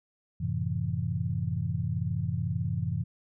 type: chord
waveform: sine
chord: F# half-diminished seventh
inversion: none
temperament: just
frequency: 92.5 / 111 / 133.2 / 166.5 Hz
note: F#2 / A2 / C3 / E3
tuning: 0 / +16 / +31 / +18 cents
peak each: -33 dBFS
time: 0.4-3.04 s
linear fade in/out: 10 ms
effects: none